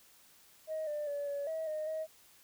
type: tone with pitch steps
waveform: sine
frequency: 629 / 595 / 574 / 568 / 641 / 617 / 632 Hz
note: D#5 / D5 / D5 / C#5 / E5 / D#5 / D#5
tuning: +19 / +22 / -40 / +42 / -49 / -15 / +27 cents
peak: -33 dBFS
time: 0.67-2.07 s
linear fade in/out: 50 ms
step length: 200 ms
effects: tanh soft clip ceiling -31 dBFS + white hiss -62 dBFS RMS until 2.43 s